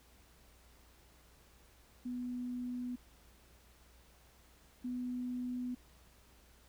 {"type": "tone pair in turn", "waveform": "sine", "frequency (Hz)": [246.9, 248.3], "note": ["B3", "B3"], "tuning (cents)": [0, 9], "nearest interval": "unison", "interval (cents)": 9, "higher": "second", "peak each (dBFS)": [-37, -36], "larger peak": "second", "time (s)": [[2.05, 2.96], [4.84, 5.75]], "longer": "neither", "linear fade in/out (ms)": 10, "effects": ["added 60 Hz sine -64 dBFS peak until 6.68 s", "pink hiss -65 dBFS RMS until 6.68 s"]}